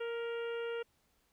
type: harmonic tone with a mistuned harmonic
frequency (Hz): 466.2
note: A#4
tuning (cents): 0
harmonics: 1 / 2 / 3 / 4 / 5 / 6 / 7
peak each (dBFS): -36 / -52 / -46 / -53 / -54 / -51 / -59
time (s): 0-0.83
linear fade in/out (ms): 10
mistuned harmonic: 4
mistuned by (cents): +26
effects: pink hiss -74 dBFS RMS until 1.32 s